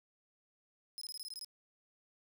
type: tone bursts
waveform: sawtooth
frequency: 5100 Hz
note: D#8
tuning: 42 cents sharp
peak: -40 dBFS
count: 9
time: 0.98-1.446 s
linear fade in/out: 0 ms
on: 34 ms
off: 20 ms
effects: none